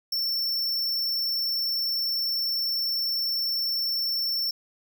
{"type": "tone", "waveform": "square", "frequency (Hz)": 5410, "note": "E8", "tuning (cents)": 44, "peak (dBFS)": -25, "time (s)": [0.12, 4.51], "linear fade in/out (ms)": 5, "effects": []}